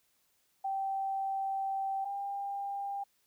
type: tone pair in turn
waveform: sine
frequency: 778 / 798 Hz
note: G5 / G5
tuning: -13 / +31 cents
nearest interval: unison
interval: 44 cents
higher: second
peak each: -31 / -34 dBFS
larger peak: first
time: 0.64-2.05 / 2.05-3.04 s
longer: first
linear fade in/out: 10 ms
effects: white hiss -73 dBFS RMS until 3.26 s